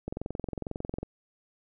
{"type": "click train", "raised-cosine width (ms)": 2, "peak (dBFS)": -20, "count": 22, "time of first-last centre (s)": [0.08, 1.03], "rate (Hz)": 22.1, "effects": []}